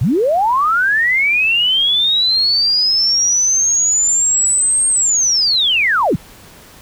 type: linear two-way sweep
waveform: sine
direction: up then down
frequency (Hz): 93.8 to 8560 to 93.8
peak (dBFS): -11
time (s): 0.01-6.16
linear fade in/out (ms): 5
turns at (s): 4.88
effects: pink hiss -41 dBFS RMS until 6.81 s